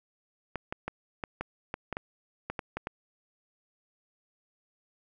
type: clicks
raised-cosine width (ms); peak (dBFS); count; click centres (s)
0.5; -18; 12; 0.557 / 0.725 / 0.88 / 1.238 / 1.41 / 1.741 / 1.927 / 1.969 / 2.5 / 2.592 / 2.77 / 2.871
effects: none